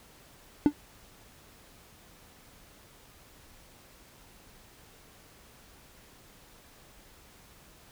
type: tone with exponential decay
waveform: triangle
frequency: 293.7 Hz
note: D4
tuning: in tune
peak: -11 dBFS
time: 0.66-0.73 s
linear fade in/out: 0 ms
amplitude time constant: 15 ms
effects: pink hiss -56 dBFS RMS until 7.91 s